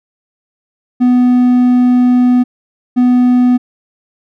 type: tone pair in turn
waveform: triangle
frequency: 248.1 / 248.1 Hz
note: B3 / B3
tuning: +8 / +8 cents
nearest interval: unison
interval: 0 cents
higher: neither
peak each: -4 dBFS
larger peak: neither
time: 1-2.44 / 2.96-3.58 s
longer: first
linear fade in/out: 20 ms
effects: none